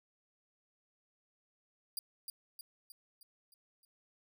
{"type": "tone with echo", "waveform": "10% pulse", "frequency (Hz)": 4799, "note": "D8", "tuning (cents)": 37, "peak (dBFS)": -29, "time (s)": [1.97, 1.99], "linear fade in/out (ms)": 2, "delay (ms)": 310, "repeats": 6, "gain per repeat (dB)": -5, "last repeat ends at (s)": 3.85, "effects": []}